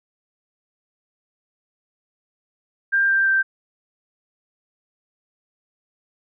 sine tone with pitch steps, 1591 / 1578.2 / 1565.5 Hz, G6 / G6 / G6, +25 / +11 / -3 cents, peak -15 dBFS, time 2.92-3.43 s, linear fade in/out 20 ms, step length 170 ms, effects none

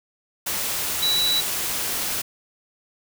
sine tone in noise, 3929 Hz, B7, 10 cents flat, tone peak -19 dBFS, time 1.02-1.41 s, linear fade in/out 10 ms, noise white, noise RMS -26 dBFS, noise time 0.46-2.22 s, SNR +4 dB, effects none

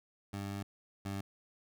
20% pulse tone pair in turn, 99.7 / 98.55 Hz, G2 / G2, +30 / +10 cents, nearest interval unison, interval 20 cents, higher first, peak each -33 / -32 dBFS, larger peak second, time 0.33-0.63 / 1.05-1.21 s, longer first, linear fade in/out 5 ms, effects none

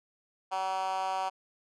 10% pulse tone with high-pass filter, 189.6 Hz, F#3, 43 cents sharp, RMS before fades -32 dBFS, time 0.51-1.3 s, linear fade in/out 20 ms, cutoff 800 Hz, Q 3.9, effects low-pass 7000 Hz 12 dB/octave

